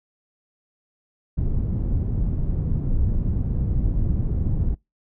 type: low-pass noise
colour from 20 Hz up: pink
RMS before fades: -22 dBFS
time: 1.37-4.75 s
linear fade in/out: 10 ms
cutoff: 160 Hz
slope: 12 dB/octave
effects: noise-tail reverb RT60 0.2 s tail -25 dB re dry